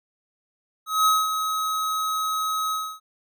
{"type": "tone with ADSR envelope", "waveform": "square", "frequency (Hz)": 1274, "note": "D#6", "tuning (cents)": 41, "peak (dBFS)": -16, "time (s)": [0.86, 3], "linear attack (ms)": 200, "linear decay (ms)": 210, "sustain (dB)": -8, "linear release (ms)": 280, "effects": []}